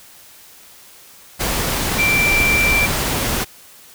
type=tone in noise; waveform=sine; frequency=2349 Hz; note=D7; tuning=in tune; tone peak=-14 dBFS; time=1.98-2.87 s; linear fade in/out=20 ms; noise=pink; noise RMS=-20 dBFS; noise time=1.39-3.45 s; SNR=+3 dB; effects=white hiss -44 dBFS RMS until 3.94 s